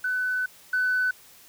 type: tone pair in turn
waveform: sine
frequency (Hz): 1503 / 1503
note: F#6 / F#6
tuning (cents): +27 / +27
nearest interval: unison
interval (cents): 0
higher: neither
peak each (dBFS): -23 / -20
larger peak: second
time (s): 0.04-0.46 / 0.73-1.11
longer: first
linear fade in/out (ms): 5
effects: tanh soft clip ceiling -17 dBFS + white hiss -52 dBFS RMS until 1.48 s